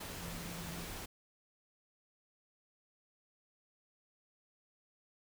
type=tone in noise; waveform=sine; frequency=170 Hz; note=F3; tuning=46 cents flat; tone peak=-46 dBFS; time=0.19-0.85 s; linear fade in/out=10 ms; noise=pink; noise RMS=-45 dBFS; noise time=0-1.06 s; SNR=-4 dB; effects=none